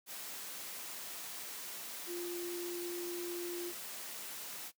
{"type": "tone in noise", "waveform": "sine", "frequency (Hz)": 349.2, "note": "F4", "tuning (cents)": 0, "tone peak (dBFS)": -38, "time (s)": [2.06, 3.73], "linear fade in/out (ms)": 50, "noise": "white", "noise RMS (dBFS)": -45, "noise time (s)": [0.06, 4.72], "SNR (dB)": 4, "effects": ["noise-tail reverb RT60 0.1 s tail -18 dB re dry", "high-pass 200 Hz 12 dB/octave"]}